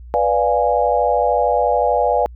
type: chord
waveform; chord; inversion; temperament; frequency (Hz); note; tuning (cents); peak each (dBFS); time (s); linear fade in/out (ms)
sine; B diminished seventh; none; equal; 493.9 / 587.3 / 698.5 / 830.6; B4 / D5 / F5 / Ab5; 0 / 0 / 0 / 0; -19; 0.14-2.26; 0
effects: added 60 Hz sine -34 dBFS peak until 2.35 s